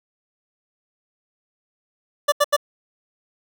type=tone bursts; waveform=25% pulse; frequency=583 Hz; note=D5; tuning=13 cents flat; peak=-10 dBFS; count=3; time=2.28-2.566 s; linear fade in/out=10 ms; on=42 ms; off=80 ms; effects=none